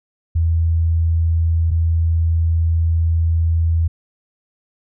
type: tone pair in turn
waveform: sine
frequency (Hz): 82.41 / 82.41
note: E2 / E2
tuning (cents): 0 / 0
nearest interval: unison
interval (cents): 0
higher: neither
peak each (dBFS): -13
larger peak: neither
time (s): 0.35-1.71 / 1.71-3.88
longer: second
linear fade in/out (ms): 10
effects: none